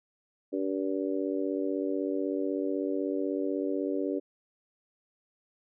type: harmonic tone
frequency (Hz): 96.1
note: G2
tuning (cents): -34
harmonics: 3 / 4 / 5 / 6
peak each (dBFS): -31 / -33 / -35 / -37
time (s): 0.52-4.2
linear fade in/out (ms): 20
effects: none